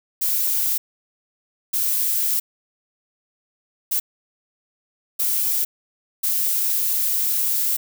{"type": "noise bursts at uneven times", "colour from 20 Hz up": "violet", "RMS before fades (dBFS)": -21, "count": 5, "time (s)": [[0.21, 0.78], [1.73, 2.4], [3.91, 4], [5.19, 5.65], [6.23, 7.77]], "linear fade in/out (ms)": 10, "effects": []}